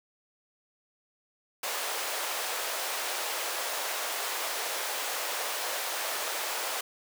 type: high-pass noise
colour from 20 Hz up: pink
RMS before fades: -33 dBFS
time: 1.63-6.81 s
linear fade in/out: 5 ms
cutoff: 510 Hz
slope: 24 dB/octave
effects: none